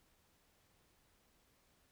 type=silence; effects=pink hiss -73 dBFS RMS until 1.91 s